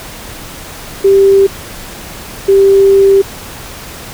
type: tone bursts at uneven times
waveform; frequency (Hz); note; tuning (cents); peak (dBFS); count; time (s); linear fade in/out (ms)
sine; 392; G4; 0; -3; 2; 1.04-1.47 / 2.48-3.22; 10
effects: pink hiss -28 dBFS RMS until 4.13 s